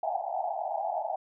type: band-pass noise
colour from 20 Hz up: white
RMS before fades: -32 dBFS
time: 0.03-1.16 s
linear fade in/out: 2 ms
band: 640 to 840 Hz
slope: 96 dB/octave
effects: none